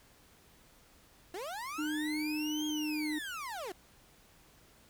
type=linear two-way sweep; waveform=30% pulse; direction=up then down; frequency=330 to 3267 to 330 Hz; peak=-36 dBFS; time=1.34-3.72 s; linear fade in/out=2 ms; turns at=2.66 s
type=tone; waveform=triangle; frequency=304.2 Hz; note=D#4; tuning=39 cents flat; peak=-31 dBFS; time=1.78-3.19 s; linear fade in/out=10 ms
effects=pink hiss -62 dBFS RMS until 4.89 s